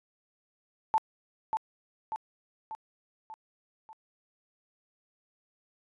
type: tone with echo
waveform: sine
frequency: 880 Hz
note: A5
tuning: in tune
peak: -21 dBFS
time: 0.94-0.98 s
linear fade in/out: 0 ms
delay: 590 ms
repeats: 5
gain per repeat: -5 dB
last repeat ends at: 3.93 s
effects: resampled to 24000 Hz